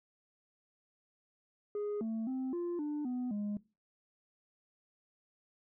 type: tone with pitch steps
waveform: sine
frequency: 414.5 / 223.4 / 260.6 / 347.8 / 296.8 / 249.4 / 206.5 Hz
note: G#4 / A3 / C4 / F4 / D4 / B3 / G#3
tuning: -3 / +27 / -7 / -7 / +18 / +17 / -10 cents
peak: -31 dBFS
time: 1.75-3.57 s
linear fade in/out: 2 ms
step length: 260 ms
effects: noise-tail reverb RT60 0.3 s tail -22 dB re dry + tanh soft clip ceiling -33 dBFS